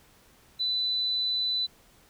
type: tone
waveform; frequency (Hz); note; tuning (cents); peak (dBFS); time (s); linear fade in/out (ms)
sine; 3993; B7; +18; -25; 0.59-1.67; 20
effects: pink hiss -59 dBFS RMS until 2.09 s